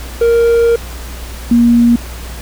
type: tone pair in turn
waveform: triangle / sine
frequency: 466.2 / 236.6 Hz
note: A#4 / A#3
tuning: 0 / +26 cents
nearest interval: octave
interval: 1174 cents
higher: first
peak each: -5 dBFS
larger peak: neither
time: 0.21-0.76 / 1.51-1.96 s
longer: first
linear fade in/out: 5 ms
effects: added 60 Hz sine -25 dBFS peak until 2.41 s + pink hiss -31 dBFS RMS until 2.41 s